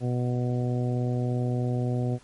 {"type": "harmonic tone", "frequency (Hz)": 123.47, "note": "B2", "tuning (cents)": 0, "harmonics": [1, 2, 3, 4, 5, 6], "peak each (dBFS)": [-25, -31, -35, -37, -39, -41], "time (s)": [0, 2.19], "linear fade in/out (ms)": 50, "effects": ["pink hiss -56 dBFS RMS until 2.23 s", "MP3 48 kbps"]}